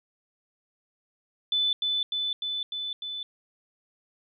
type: tone with echo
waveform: sine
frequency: 3502 Hz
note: A7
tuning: 9 cents flat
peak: -22 dBFS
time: 1.52-1.73 s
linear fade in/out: 2 ms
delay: 300 ms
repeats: 5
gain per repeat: -2 dB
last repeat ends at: 3.23 s
effects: none